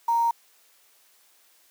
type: tone with quantisation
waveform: sine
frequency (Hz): 931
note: A#5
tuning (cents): -2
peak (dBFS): -19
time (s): 0.08-0.31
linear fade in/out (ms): 5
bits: 7
effects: white hiss -60 dBFS RMS until 1.7 s + high-pass 400 Hz 12 dB/octave